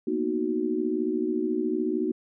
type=chord; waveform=sine; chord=B major seventh; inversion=third; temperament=equal; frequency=233.1 / 246.9 / 311.1 / 370 Hz; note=A#3 / B3 / D#4 / F#4; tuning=0 / 0 / 0 / 0 cents; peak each=-32 / -33 / -28 / -28 dBFS; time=0.07-2.12 s; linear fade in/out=5 ms; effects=none